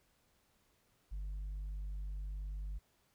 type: tone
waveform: sine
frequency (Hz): 49.43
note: G1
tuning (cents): +15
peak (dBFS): -36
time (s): 1.11-2.79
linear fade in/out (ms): 20
effects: tanh soft clip ceiling -38 dBFS + pink hiss -74 dBFS RMS until 3.14 s